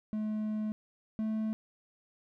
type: tone pair in turn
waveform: triangle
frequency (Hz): 214.5 / 218.2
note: A3 / A3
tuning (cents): -44 / -14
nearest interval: unison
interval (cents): 30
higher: second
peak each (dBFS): -29 / -28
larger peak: second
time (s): 0.13-0.72 / 1.19-1.53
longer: first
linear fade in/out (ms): 0
effects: none

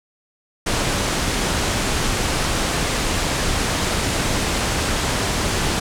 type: low-pass noise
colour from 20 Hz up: pink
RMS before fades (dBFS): -21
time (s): 0.66-5.8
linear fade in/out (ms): 10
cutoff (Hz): 9500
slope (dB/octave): 24
effects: none

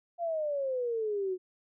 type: exponential sweep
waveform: sine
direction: down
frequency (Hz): 698.5 to 361.6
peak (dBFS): -29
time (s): 0.18-1.38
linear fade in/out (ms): 50
effects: none

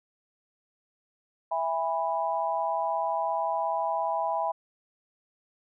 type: chord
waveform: sine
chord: E major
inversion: none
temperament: equal with one note detuned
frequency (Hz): 659.3 / 816.3 / 987.8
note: E5 / G#5 / B5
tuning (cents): 0 / -30 / 0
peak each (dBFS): -30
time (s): 1.51-4.52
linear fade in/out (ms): 10
effects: none

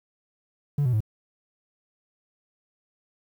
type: tone with pitch steps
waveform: triangle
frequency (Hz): 144 / 124.64 / 107.88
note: D3 / B2 / A2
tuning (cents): -34 / +16 / -34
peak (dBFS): -17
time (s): 0.78-1.005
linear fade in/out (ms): 5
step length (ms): 75
effects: tanh soft clip ceiling -15 dBFS + 9-bit

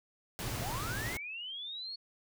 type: noise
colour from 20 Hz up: pink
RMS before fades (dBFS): -39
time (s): 0.39-1.17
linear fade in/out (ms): 0
type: tone bursts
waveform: sine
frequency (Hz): 116.54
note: A#2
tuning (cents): 0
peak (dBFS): -38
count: 9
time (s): 0.44-1.081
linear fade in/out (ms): 0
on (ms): 41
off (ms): 34
type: linear sweep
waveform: sine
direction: up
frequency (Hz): 622.3 to 4400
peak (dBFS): -39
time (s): 0.61-1.96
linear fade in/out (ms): 10
effects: none

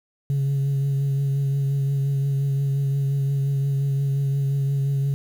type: tone with vibrato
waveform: sine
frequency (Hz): 138.4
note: C#3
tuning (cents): -2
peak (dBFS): -17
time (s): 0.3-5.14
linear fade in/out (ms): 0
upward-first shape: triangle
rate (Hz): 5.7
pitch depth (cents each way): 25
effects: tanh soft clip ceiling -18 dBFS + 8-bit

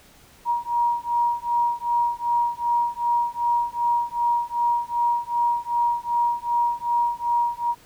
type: beating tone pair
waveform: sine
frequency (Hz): 949 / 951.6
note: A#5 / A#5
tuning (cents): +31 / +35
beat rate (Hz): 2.6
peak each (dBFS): -23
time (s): 0.45-7.75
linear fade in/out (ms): 50
effects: pink hiss -52 dBFS RMS until 7.85 s

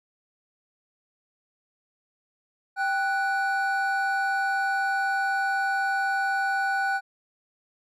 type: tone pair together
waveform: triangle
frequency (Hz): 784 / 1480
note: G5 / F#6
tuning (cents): 0 / 0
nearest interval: major seventh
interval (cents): 1100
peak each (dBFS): -24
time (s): 2.76-7.01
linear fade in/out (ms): 50
effects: none

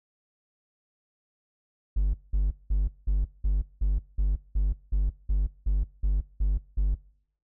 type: tone bursts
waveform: triangle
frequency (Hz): 48.93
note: G1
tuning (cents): -2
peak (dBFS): -18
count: 14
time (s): 1.96-6.95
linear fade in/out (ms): 10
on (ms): 180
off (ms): 190
effects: noise-tail reverb RT60 0.7 s tail -25 dB re dry + tanh soft clip ceiling -15 dBFS

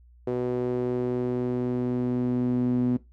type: tone with band-pass filter sweep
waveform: sawtooth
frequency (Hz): 124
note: B2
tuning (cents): +7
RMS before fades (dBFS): -26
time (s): 0.27-2.97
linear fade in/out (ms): 5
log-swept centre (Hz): 410 to 250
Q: 3.3
effects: noise-tail reverb RT60 0.2 s tail -18 dB re dry + added 60 Hz sine -51 dBFS peak until 3.12 s

